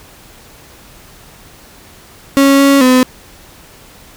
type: tone with pitch steps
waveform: 35% pulse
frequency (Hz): 275.8 / 277.5 / 254.6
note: C#4 / C#4 / C4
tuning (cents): -9 / +2 / -47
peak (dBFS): -4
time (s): 2.37-3.03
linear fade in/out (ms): 0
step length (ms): 220
effects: pink hiss -40 dBFS RMS until 4.16 s